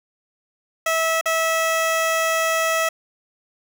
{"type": "tone with dropouts", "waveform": "15% pulse", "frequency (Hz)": 650, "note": "E5", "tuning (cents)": -24, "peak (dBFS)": -12, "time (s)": [0.86, 2.89], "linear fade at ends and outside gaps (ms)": 5, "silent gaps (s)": [1.212, 1.257], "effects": []}